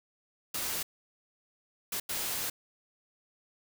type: noise bursts at uneven times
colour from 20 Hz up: white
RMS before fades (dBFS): -34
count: 3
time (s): 0.54-0.83 / 1.92-2 / 2.09-2.5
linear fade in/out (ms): 5
effects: none